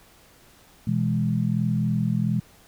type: chord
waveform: sine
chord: E major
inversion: second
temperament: equal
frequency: 123.47 / 164.81 / 207.7 Hz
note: B2 / E3 / G#3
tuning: 0 / 0 / 0 cents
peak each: -25 dBFS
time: 0.87-2.4 s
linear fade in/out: 5 ms
effects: pink hiss -54 dBFS RMS until 2.67 s